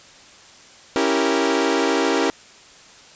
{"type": "chord", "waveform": "sawtooth", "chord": "C# diminished seventh", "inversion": "none", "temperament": "equal", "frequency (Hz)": [277.2, 329.6, 392, 466.2], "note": ["C#4", "E4", "G4", "Bb4"], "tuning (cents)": [0, 0, 0, 0], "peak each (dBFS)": -19, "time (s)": [0.96, 2.3], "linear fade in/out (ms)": 0, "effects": ["white hiss -46 dBFS RMS until 3.15 s", "resampled to 16000 Hz"]}